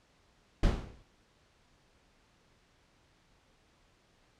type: noise with exponential decay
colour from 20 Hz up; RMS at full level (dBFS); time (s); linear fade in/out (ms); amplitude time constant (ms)
brown; -22; 0.63-1.03; 5; 85
effects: pink hiss -67 dBFS RMS until 4.39 s + low-pass 6000 Hz 12 dB/octave